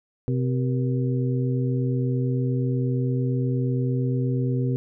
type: harmonic tone with a mistuned harmonic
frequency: 128.4 Hz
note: C3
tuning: 32 cents flat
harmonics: 1 / 2 / 3 / 4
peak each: -22 / -28 / -32 / -34 dBFS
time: 0.28-4.76 s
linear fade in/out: 0 ms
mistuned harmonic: 4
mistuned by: -140 cents
effects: none